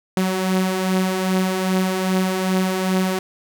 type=beating tone pair; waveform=sawtooth; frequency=185.1 / 187.6 Hz; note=F#3 / F#3; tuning=+1 / +24 cents; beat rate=2.5 Hz; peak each=-21 / -15 dBFS; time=0.17-3.19 s; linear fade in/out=2 ms; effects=none